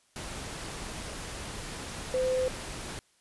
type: tone in noise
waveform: sine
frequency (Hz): 513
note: C5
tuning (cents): -34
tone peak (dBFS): -25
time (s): 2.14-2.48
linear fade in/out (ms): 0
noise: pink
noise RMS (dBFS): -39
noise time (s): 0.16-2.99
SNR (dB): +11
effects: white hiss -67 dBFS RMS until 3.2 s + resampled to 24000 Hz